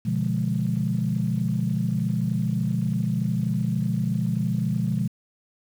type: chord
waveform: sine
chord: B diminished seventh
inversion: none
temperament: equal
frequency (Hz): 123.47 / 146.83 / 174.61 / 207.7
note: B2 / D3 / F3 / Ab3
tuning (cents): 0 / 0 / 0 / 0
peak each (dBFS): -26 / -29 / -26 / -27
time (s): 0.05-5.08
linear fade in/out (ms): 10
effects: tanh soft clip ceiling -12 dBFS + 8-bit